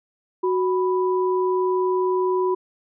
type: tone pair together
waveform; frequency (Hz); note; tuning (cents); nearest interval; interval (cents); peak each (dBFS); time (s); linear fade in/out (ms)
sine; 370 / 988.8; F#4 / B5; 0 / +2; octave + perfect fourth; 1702; -19 / -25; 0.43-2.55; 10
effects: none